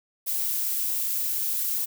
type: noise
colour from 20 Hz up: violet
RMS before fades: -27 dBFS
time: 0.26-1.86 s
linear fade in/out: 20 ms
effects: none